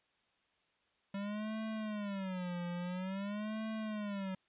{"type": "tone with vibrato", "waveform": "square", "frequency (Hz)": 196, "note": "G3", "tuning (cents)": 0, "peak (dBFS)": -38, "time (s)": [1.14, 4.35], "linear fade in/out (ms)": 5, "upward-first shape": "sine", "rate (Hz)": 0.49, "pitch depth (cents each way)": 200, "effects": ["white hiss -75 dBFS RMS until 4.48 s", "resampled to 8000 Hz"]}